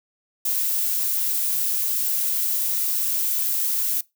violet noise with high-pass filter sweep, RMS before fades -23 dBFS, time 0.45-4.01 s, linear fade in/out 5 ms, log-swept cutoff 590 to 340 Hz, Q 1.1, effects noise-tail reverb RT60 0.2 s tail -22 dB re dry

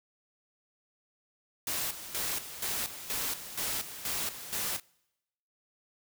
white noise with tremolo, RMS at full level -33 dBFS, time 1.67-4.8 s, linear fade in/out 2 ms, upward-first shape square, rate 2.1 Hz, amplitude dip 70%, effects noise-tail reverb RT60 0.9 s tail -26 dB re dry

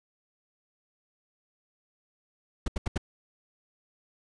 brown noise bursts, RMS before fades -26 dBFS, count 4, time 2.66-2.978 s, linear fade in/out 5 ms, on 21 ms, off 78 ms, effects resampled to 22050 Hz

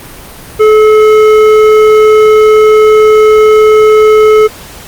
sine tone with hard clipping, 430.5 Hz, A4, 38 cents flat, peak -3 dBFS, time 0.59-4.48 s, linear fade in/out 20 ms, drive 10 dB, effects pink hiss -29 dBFS RMS until 4.87 s + Opus 32 kbps

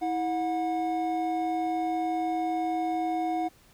triangle tone pair together, 324.7 / 729 Hz, E4 / F#5, -26 / -26 cents, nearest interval octave + major second, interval 1400 cents, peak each -28 / -26 dBFS, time 0.01-3.49 s, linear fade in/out 20 ms, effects pink hiss -59 dBFS RMS until 3.73 s

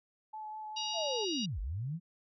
sine tone with vibrato, 861 Hz, A5, 38 cents flat, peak -40 dBFS, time 0.33-1.25 s, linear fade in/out 10 ms, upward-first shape sine, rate 5 Hz, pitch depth 12 cents each way
harmonic tone, 949 Hz, A#5, 31 cents sharp, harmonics 3 / 4 / 5 / 6, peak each -38 / -40 / -42 / -44 dBFS, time 0.76-1.46 s, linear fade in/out 10 ms
sine linear two-way sweep, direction down then up, 713 to 43.16 to 178.4 Hz, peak -34 dBFS, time 0.93-2 s, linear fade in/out 50 ms, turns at 1.6 s
effects none

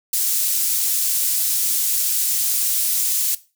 pink high-pass noise, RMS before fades -20 dBFS, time 0.13-3.35 s, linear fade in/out 5 ms, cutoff 8100 Hz, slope 12 dB/octave, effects noise-tail reverb RT60 0.3 s tail -17 dB re dry

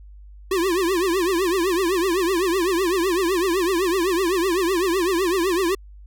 square tone with vibrato, 360.5 Hz, F#4, 45 cents flat, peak -19 dBFS, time 0.51-5.75 s, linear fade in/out 5 ms, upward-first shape triangle, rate 7.9 Hz, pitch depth 190 cents each way, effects added 50 Hz sine -40 dBFS peak until 6.06 s

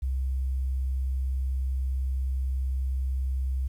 sine tone, 65.41 Hz, C2, in tune, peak -25 dBFS, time 0.02-3.68 s, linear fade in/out 10 ms, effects 10-bit

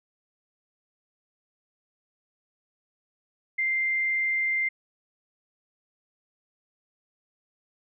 sine tone, 2093 Hz, C7, in tune, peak -23 dBFS, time 3.58-4.69 s, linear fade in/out 10 ms, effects none

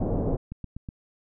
pink low-pass noise, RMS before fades -26 dBFS, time 0-0.37 s, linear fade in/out 10 ms, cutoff 650 Hz, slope 24 dB/octave
click train, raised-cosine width 5 ms, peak -23 dBFS, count 4, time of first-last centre 0.52-0.889 s, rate 8.14 Hz
effects none

